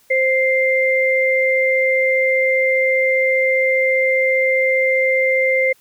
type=tone pair together; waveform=sine; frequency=523.1 / 2095 Hz; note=C5 / C7; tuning=-1 / +2 cents; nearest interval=2 octaves; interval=2403 cents; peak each=-16 dBFS; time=0.1-5.73 s; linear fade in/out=10 ms; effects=white hiss -55 dBFS RMS until 5.8 s